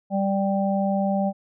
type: harmonic tone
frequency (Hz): 196.2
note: G3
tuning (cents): +2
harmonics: 1 / 3 / 4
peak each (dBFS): -22 / -26 / -27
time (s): 0.1-1.33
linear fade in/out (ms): 50
effects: none